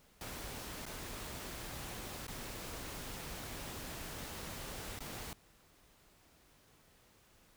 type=noise with dropouts; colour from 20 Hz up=pink; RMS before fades=-45 dBFS; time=0.21-5.33 s; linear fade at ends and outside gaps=1 ms; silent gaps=0.855-0.864 / 2.268-2.28 / 4.99-5.005 s; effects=pink hiss -66 dBFS RMS until 7.56 s